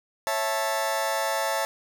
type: chord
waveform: sawtooth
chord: A major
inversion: first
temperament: just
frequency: 550 / 660 / 880 Hz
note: C#5 / E5 / A5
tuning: -14 / +2 / 0 cents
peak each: -26 / -25 / -24 dBFS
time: 0.27-1.65 s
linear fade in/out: 0 ms
effects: none